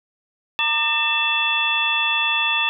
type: tone cluster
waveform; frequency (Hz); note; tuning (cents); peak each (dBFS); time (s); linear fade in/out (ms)
sine; 921 / 1202 / 1810 / 2662 / 3435; A#5 / D6 / A6 / E7 / A7; -21 / +40 / +48 / +16 / -42; -27 / -28 / -28 / -20 / -23; 0.59-2.69; 0
effects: none